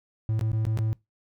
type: tone with dropouts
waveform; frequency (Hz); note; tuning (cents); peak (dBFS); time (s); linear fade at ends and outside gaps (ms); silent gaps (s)
triangle; 110; A2; 0; -21; 0.29-0.93; 0; 0.393-0.411 / 0.517-0.531 / 0.652-0.667 / 0.774-0.788
effects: noise-tail reverb RT60 0.2 s tail -23 dB re dry